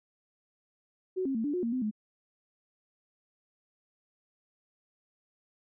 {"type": "tone with pitch steps", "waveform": "sine", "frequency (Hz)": [372.2, 269.8, 224.5, 290.7, 360, 232.3, 255.9, 213.2], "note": ["F#4", "C#4", "A3", "D4", "F#4", "A#3", "C4", "G#3"], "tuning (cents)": [10, -47, 35, -18, -47, -6, -38, 46], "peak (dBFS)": -28, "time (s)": [1.16, 1.912], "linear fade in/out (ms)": 20, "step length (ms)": 94, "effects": []}